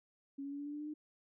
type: tone with pitch steps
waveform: sine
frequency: 277.2 / 280.7 / 284.3 / 288 / 291.7 / 295.4 / 299.2 / 303 Hz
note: C#4 / C#4 / C#4 / D4 / D4 / D4 / D4 / D#4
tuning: 0 / +22 / +44 / -34 / -12 / +10 / +32 / -46 cents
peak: -40 dBFS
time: 0.38-0.94 s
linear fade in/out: 10 ms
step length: 70 ms
effects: none